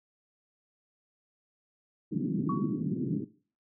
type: band-pass noise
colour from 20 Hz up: pink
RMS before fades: -31 dBFS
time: 2.11-3.25 s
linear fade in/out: 20 ms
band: 140 to 340 Hz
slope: 48 dB/octave
type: tone with exponential decay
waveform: sine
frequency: 1123 Hz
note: C#6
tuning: 22 cents sharp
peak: -29 dBFS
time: 2.49-2.81 s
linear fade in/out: 5 ms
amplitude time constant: 69 ms
effects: noise-tail reverb RT60 0.4 s tail -17 dB re dry